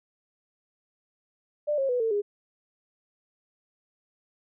sine tone with pitch steps, 594 / 541.6 / 493.8 / 450.2 / 410.4 Hz, D5 / C#5 / B4 / A4 / G#4, +20 / -40 / 0 / +40 / -21 cents, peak -23 dBFS, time 1.67-2.22 s, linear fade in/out 20 ms, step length 110 ms, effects none

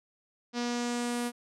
sawtooth tone with low-pass filter sweep, 240.7 Hz, B3, 44 cents flat, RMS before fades -32 dBFS, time 0.53-1.32 s, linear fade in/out 50 ms, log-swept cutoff 5200 to 11000 Hz, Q 2.2, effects none

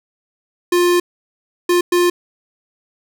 square tone bursts at uneven times, 352.3 Hz, F4, 15 cents sharp, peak -12 dBFS, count 3, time 0.72-1 / 1.69-1.81 / 1.92-2.1 s, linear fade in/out 5 ms, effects none

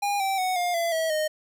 square tone with pitch steps, 812 / 775.8 / 741.2 / 708.1 / 676.5 / 646.3 / 617.5 Hz, G#5 / G5 / F#5 / F5 / E5 / E5 / D#5, -39 / -18 / +3 / +24 / +45 / -34 / -13 cents, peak -24 dBFS, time 0.02-1.28 s, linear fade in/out 10 ms, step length 180 ms, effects none

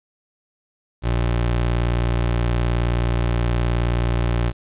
25% pulse tone, 59 Hz, A#1, 22 cents sharp, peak -14 dBFS, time 1.02-4.53 s, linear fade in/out 50 ms, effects resampled to 8000 Hz + 9-bit

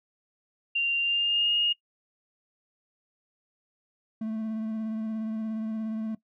sine tone with pitch glide, 2777 to 2852 Hz, F7 to F7, -10 to +36 cents, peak -22 dBFS, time 0.75-1.73 s, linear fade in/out 10 ms, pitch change +46 cents, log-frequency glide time 0.99-1.53 s
triangle tone with vibrato, 220 Hz, A3, in tune, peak -27 dBFS, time 4.21-6.15 s, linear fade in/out 5 ms, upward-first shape triangle, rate 17 Hz, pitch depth 25 cents each way
effects noise-tail reverb RT60 0.1 s tail -18 dB re dry

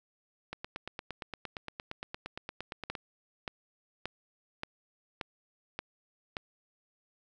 two click trains, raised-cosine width 0.3 ms, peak -22 / -19 dBFS, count 22 / 7, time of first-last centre 0.53-2.952 / 2.9-6.368 s, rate 8.67 / 1.73 Hz, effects none

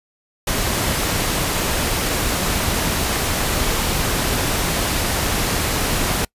pink noise, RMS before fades -20 dBFS, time 0.47-6.25 s, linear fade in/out 5 ms, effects noise-tail reverb RT60 0.1 s tail -26 dB re dry + resampled to 32000 Hz

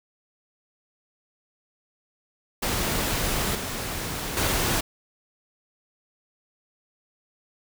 pink noise with level steps, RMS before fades -26 / -31 / -24 dBFS, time 2.62-4.81 s, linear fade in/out 10 ms, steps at 3.55 / 4.37 s, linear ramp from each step 2 ms, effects none

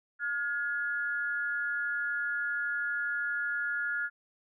sine tone pair together, 1424.5 / 1692 Hz, F6 / G#6, +34 / +32 cents, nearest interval minor third, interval 298 cents, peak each -31 / -34 dBFS, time 0.19-4.1 s, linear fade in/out 50 ms, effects none

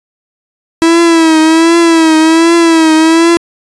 45% pulse tone with vibrato, 326.6 Hz, E4, 16 cents flat, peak -4 dBFS, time 0.82-3.37 s, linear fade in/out 0 ms, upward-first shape triangle, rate 1.3 Hz, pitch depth 71 cents each way, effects resampled to 22050 Hz

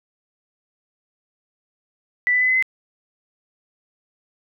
sine tone with pitch steps, 1975.5 / 1993.8 / 2012 / 2031 / 2050 Hz, B6 / B6 / B6 / B6 / C7, 0 / +16 / +32 / +48 / -36 cents, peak -15 dBFS, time 2.27-2.625 s, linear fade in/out 0 ms, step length 71 ms, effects none

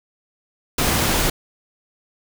pink noise, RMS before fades -19 dBFS, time 0.78-1.3 s, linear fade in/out 5 ms, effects none

